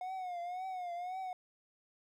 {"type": "tone with vibrato", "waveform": "triangle", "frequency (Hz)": 725, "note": "F#5", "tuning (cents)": -35, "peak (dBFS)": -36, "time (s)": [0.01, 1.33], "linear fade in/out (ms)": 2, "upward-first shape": "triangle", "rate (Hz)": 1.9, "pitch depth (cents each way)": 95, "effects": ["13-bit"]}